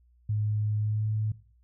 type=tone with pitch glide; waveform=sine; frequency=106 to 107.85 Hz; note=G#2 to A2; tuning=+36 to -34 cents; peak=-25 dBFS; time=0.29-1.32 s; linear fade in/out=5 ms; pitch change=+30 cents; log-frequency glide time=0.78-1.07 s; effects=noise-tail reverb RT60 0.4 s tail -17 dB re dry + added 60 Hz sine -59 dBFS peak until 1.63 s